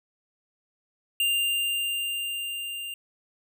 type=tone with level ramp; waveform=square; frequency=2794 Hz; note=F7; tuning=in tune; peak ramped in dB=-22 to -34 dBFS; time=1.2-2.94 s; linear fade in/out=2 ms; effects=none